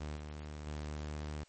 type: tone with level steps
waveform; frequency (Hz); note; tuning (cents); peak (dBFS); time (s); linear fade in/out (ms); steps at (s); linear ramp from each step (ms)
sawtooth; 75.1; D2; +39; -35 / -39 / -35; 0-1.44; 10; 0.16 / 0.66; 10
effects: white hiss -66 dBFS RMS until 1.48 s + MP3 32 kbps